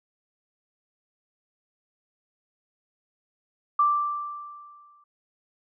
sine tone with exponential decay, 1174.7 Hz, D6, in tune, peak -16 dBFS, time 3.79-5.04 s, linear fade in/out 5 ms, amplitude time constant 270 ms, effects none

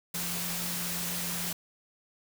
sine tone in noise, 174.61 Hz, F3, in tune, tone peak -39 dBFS, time 0.14-1.53 s, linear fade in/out 5 ms, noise white, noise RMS -34 dBFS, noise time 0.14-1.53 s, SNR -8 dB, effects none

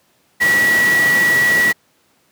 sine tone in noise, 1935 Hz, B6, 36 cents flat, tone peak -11 dBFS, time 0.4-1.73 s, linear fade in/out 20 ms, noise pink, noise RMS -22 dBFS, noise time 0.4-1.73 s, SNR +8 dB, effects pink hiss -58 dBFS RMS until 2.31 s + high-pass 150 Hz 12 dB/octave

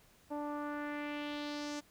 sawtooth tone with low-pass filter sweep, 293.7 Hz, D4, in tune, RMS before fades -40 dBFS, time 0.3-1.81 s, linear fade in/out 20 ms, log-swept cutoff 800 to 6800 Hz, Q 2.3, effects pink hiss -65 dBFS RMS until 1.9 s

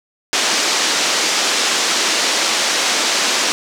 white band-pass noise, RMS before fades -17 dBFS, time 0.33-3.52 s, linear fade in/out 0 ms, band 240 to 6700 Hz, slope 24 dB/octave, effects none

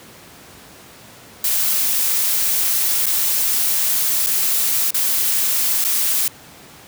blue noise with dropouts, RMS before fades -18 dBFS, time 1.44-6.28 s, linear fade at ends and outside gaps 2 ms, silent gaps 3.059-3.065 / 4.263-4.269 / 4.907-4.943 / 5.842-5.848 s, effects pink hiss -42 dBFS RMS until 6.87 s + high-pass 100 Hz 12 dB/octave

